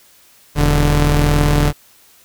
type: tone pair together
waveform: sawtooth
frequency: 41.2 / 146.83 Hz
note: E1 / D3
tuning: 0 / 0 cents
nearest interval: octave + minor seventh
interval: 2200 cents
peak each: -10 dBFS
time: 0.55-1.73 s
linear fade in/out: 50 ms
effects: white hiss -49 dBFS RMS until 2.24 s